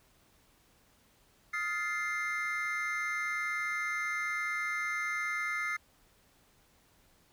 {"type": "chord", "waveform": "triangle", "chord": "F dominant seventh", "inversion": "third", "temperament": "just", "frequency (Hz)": [1257.2, 1396.9, 1746.1, 2095], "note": ["Eb6", "F6", "A6", "C7"], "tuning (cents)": [18, 0, -14, 2], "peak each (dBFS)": [-38, -38, -38, -32], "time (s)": [1.53, 5.77], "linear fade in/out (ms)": 10, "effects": ["pink hiss -66 dBFS RMS until 7.32 s"]}